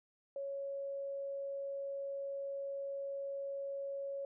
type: tone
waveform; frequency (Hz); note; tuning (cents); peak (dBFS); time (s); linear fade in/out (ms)
sine; 554.4; C#5; 0; -38; 0.36-4.25; 2
effects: none